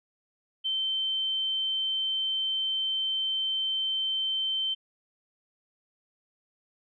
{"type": "tone", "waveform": "sine", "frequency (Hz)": 3100, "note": "G7", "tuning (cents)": -20, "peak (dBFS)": -26, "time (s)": [0.64, 4.75], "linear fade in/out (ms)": 20, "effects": []}